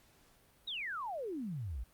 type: exponential sweep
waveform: sine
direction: down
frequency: 3951 to 51.91 Hz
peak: -37 dBFS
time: 0.67-1.84 s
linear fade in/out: 10 ms
effects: pink hiss -66 dBFS RMS until 1.93 s + Opus 48 kbps